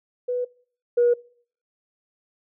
sine tone pair in turn, 493.9 / 480.9 Hz, B4 / B4, 0 / -46 cents, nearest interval unison, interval 46 cents, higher first, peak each -22 / -14 dBFS, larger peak second, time 0.28-0.45 / 0.97-1.14 s, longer neither, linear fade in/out 10 ms, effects noise-tail reverb RT60 0.5 s tail -23 dB re dry + tanh soft clip ceiling -11 dBFS

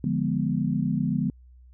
sine chord, D diminished seventh, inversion none, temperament equal, 146.83 / 174.61 / 207.7 / 246.9 Hz, D3 / F3 / Ab3 / Cb4, 0 / 0 / 0 / 0 cents, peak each -28 dBFS, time 0.04-1.3 s, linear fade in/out 2 ms, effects added 62 Hz sine -48 dBFS peak until 1.73 s

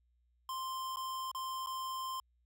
square tone with dropouts, 1046.5 Hz, C6, in tune, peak -38 dBFS, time 0.49-2.2 s, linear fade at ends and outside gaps 2 ms, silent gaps 0.96-0.969 / 1.315-1.348 / 1.662-1.67 s, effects added 60 Hz sine -70 dBFS peak until 2.45 s

